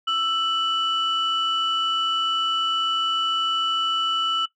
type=tone pair together; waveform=sine; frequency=1323.3 / 2969 Hz; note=E6 / F#7; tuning=+6 / +5 cents; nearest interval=octave + major second; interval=1399 cents; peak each=-22 / -22 dBFS; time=0.07-4.46 s; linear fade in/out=10 ms; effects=noise-tail reverb RT60 0.1 s tail -17 dB re dry + tanh soft clip ceiling -15 dBFS